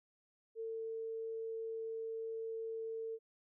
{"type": "tone", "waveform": "sine", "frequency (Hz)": 449.5, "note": "A4", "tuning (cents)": 37, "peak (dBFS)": -39, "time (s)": [0.55, 3.19], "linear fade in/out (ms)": 50, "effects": []}